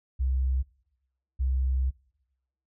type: tone pair in turn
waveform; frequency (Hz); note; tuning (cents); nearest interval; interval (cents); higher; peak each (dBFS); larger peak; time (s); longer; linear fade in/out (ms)
sine; 65.1 / 65.1; C2 / C2; -8 / -8; unison; 0; neither; -23; neither; 0.19-0.63 / 1.39-1.91; second; 20
effects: noise-tail reverb RT60 0.9 s tail -24 dB re dry